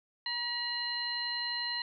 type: harmonic tone with a mistuned harmonic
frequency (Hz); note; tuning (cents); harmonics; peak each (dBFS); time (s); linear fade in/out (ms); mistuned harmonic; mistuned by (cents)
960; B5; -49; 1 / 2 / 3 / 4; -42 / -38 / -42 / -34; 0.26-1.82; 2; 4; +120
effects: none